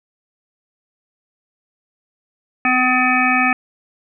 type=harmonic tone; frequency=253.3 Hz; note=B3; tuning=44 cents sharp; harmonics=1 / 3 / 5 / 7 / 9 / 10; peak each=-20 / -20 / -20 / -20 / -20 / -20 dBFS; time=2.65-3.53 s; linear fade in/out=2 ms; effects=none